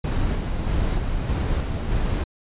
brown noise with tremolo, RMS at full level -22 dBFS, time 0.04-2.24 s, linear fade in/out 5 ms, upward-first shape square, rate 1.6 Hz, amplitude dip 30%, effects resampled to 8000 Hz

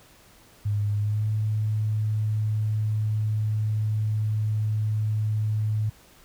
sine tone with pitch glide, 103.4 to 107.54 Hz, G#2 to A2, -7 to -39 cents, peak -22 dBFS, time 0.65-5.9 s, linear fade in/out 10 ms, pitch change +68 cents, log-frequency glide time 0.97-1.27 s, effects pink hiss -54 dBFS RMS until 6.24 s

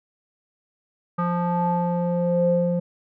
square tone with low-pass filter sweep, 174.61 Hz, F3, in tune, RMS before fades -22 dBFS, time 1.18-2.8 s, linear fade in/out 10 ms, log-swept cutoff 1200 to 430 Hz, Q 5.7, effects none

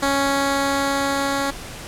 10% pulse tone with level ramp, 277.2 Hz, C#4, in tune, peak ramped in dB -9 to -12 dBFS, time 0.02-1.51 s, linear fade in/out 10 ms, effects pink hiss -35 dBFS RMS until 1.87 s + low-pass 11000 Hz 12 dB/octave

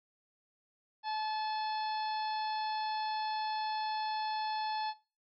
harmonic tone, 864 Hz, A5, 32 cents flat, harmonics 1 / 2 / 3 / 4 / 5 / 6, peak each -34 / -45 / -50 / -49 / -45 / -52 dBFS, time 1.03-4.94 s, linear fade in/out 50 ms, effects noise-tail reverb RT60 0.3 s tail -17 dB re dry

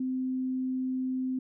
sine tone, 258.2 Hz, C4, 23 cents flat, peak -28 dBFS, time 0-1.39 s, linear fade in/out 5 ms, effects none

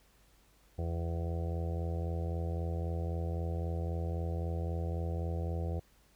harmonic tone, 83.8 Hz, E2, 29 cents sharp, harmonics 1 / 2 / 4 / 5 / 6 / 7 / 8 / 9, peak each -33 / -41 / -46 / -47 / -45 / -52 / -50 / -50 dBFS, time 0.78-5.8 s, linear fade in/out 10 ms, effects added 50 Hz sine -67 dBFS peak until 6.15 s + pink hiss -67 dBFS RMS until 6.15 s

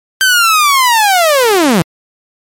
sawtooth linear sweep, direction down, 1568 to 150.5 Hz, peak -3 dBFS, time 0.21-1.82 s, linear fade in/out 0 ms, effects MP3 64 kbps

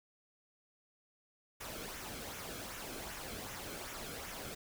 pink noise with flanger, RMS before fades -45 dBFS, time 1.6-4.55 s, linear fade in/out 10 ms, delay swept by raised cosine 0.22 to 1.1 ms, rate 2.6 Hz, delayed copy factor -0.5, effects none

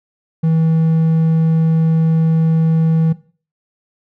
triangle tone, 161.6 Hz, E3, 34 cents flat, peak -9 dBFS, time 0.43-3.13 s, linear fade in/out 10 ms, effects noise-tail reverb RT60 0.4 s tail -17 dB re dry

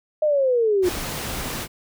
sine linear sweep, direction down, 622.3 to 349.2 Hz, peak -16 dBFS, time 0.22-0.89 s, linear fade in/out 5 ms
pink noise, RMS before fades -29 dBFS, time 0.82-1.68 s, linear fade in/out 50 ms
effects none

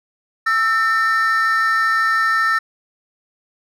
triangle tone pair together, 1321 / 1806.4 Hz, E6 / A6, +3 / +45 cents, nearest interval perfect fourth, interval 542 cents, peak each -14 dBFS, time 0.46-2.59 s, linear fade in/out 10 ms, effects tanh soft clip ceiling -9 dBFS

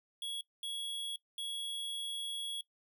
square tone bursts at uneven times, 3340 Hz, G#7, 9 cents sharp, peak -38 dBFS, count 3, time 0.22-0.41 / 0.63-1.16 / 1.38-2.61 s, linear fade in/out 2 ms, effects noise-tail reverb RT60 0.1 s tail -18 dB re dry

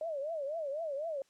sine tone with vibrato, 604 Hz, D5, 48 cents sharp, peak -34 dBFS, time 0.01-1.22 s, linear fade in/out 2 ms, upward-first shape triangle, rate 4 Hz, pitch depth 220 cents each way, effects white hiss -71 dBFS RMS until 1.29 s + low-pass 8000 Hz 12 dB/octave

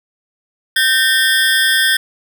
25% pulse ring-modulated tone, 1687 Hz, G#6, 27 cents sharp, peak -4 dBFS, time 0.76-1.97 s, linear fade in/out 5 ms, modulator 135 Hz, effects none

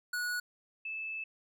square / sine tone pair in turn, 1463 / 2622 Hz, F#6 / E7, -20 / -10 cents, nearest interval minor seventh, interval 1010 cents, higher second, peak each -33 / -36 dBFS, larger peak first, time 0.13-0.4 / 0.85-1.24 s, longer second, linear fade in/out 5 ms, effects none

